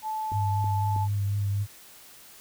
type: tone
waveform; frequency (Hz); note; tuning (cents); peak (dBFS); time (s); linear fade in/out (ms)
sine; 870; A5; -20; -28; 0.02-1.08; 50
type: tone with vibrato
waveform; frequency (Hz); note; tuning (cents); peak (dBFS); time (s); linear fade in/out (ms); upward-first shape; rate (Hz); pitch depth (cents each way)
sine; 100.9; G#2; -49; -24; 0.31-1.67; 50; triangle; 4; 27
type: clicks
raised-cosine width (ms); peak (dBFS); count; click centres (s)
3; -27; 3; 0.32 / 0.643 / 0.963
effects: white hiss -50 dBFS RMS until 2.4 s